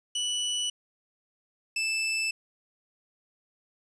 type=tone pair in turn; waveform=sawtooth; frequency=2960 / 2637 Hz; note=F#7 / E7; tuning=0 / 0 cents; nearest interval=major second; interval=200 cents; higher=first; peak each=-24 / -23 dBFS; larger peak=second; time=0.15-0.7 / 1.76-2.31 s; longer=neither; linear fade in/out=5 ms; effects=resampled to 22050 Hz + 10-bit